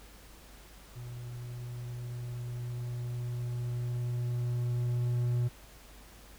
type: tone with level ramp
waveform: triangle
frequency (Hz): 121.3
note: B2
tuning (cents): -31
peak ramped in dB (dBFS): -38 to -24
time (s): 0.95-5.49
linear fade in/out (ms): 20
effects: added 50 Hz sine -54 dBFS peak until 6.38 s + pink hiss -55 dBFS RMS until 6.38 s